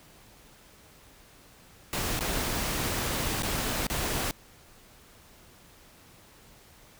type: noise with dropouts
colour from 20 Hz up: pink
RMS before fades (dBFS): -30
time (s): 1.93-4.31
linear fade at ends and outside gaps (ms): 0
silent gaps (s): 2.191-2.208 / 3.422-3.433 / 3.868-3.9
effects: pink hiss -55 dBFS RMS until 6.99 s